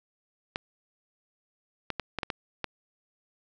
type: clicks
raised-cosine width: 0.3 ms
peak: -14 dBFS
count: 7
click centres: 0.559 / 1.903 / 1.997 / 2.187 / 2.232 / 2.302 / 2.643 s
effects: resampled to 16000 Hz + 7-bit